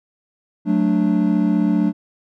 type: chord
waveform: triangle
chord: D major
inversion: first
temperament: equal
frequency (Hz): 185 / 220 / 293.7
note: F#3 / A3 / D4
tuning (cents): 0 / 0 / 0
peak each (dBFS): -17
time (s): 0.65-1.93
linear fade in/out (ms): 50
effects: none